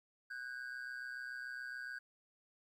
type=ring-modulated tone; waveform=triangle; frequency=1554 Hz; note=G6; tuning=16 cents flat; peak=-38 dBFS; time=0.3-1.99 s; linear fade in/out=10 ms; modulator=63.5 Hz; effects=13-bit